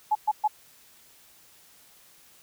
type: tone bursts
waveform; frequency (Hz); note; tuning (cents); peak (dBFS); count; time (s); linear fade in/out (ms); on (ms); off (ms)
sine; 851; G#5; +42; -19; 3; 0.11-0.479; 10; 43; 120
effects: white hiss -56 dBFS RMS until 2.42 s